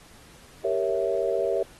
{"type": "chord", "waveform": "sine", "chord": "G diminished seventh", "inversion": "none", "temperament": "equal", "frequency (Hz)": [392, 466.2, 554.4, 659.3], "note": ["G4", "Bb4", "Db5", "Fb5"], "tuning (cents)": [0, 0, 0, 0], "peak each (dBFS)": -28, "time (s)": [0.64, 1.63], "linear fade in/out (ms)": 5, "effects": ["pink hiss -52 dBFS RMS until 1.79 s", "AAC 32 kbps"]}